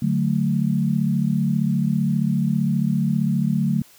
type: chord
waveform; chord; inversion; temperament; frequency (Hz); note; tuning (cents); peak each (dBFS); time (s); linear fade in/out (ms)
sine; D major; none; equal; 146.83 / 185 / 220; D3 / F#3 / A3; 0 / 0 / 0; -22; 0.02-3.82; 5
effects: white hiss -51 dBFS RMS until 3.98 s